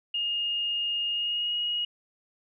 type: tone with pitch glide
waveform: sine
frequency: 2842 to 2887 Hz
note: F7 to F#7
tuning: +30 to -43 cents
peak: -26 dBFS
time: 0.14-1.85 s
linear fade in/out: 5 ms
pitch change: +27 cents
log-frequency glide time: 1.09-1.55 s
effects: none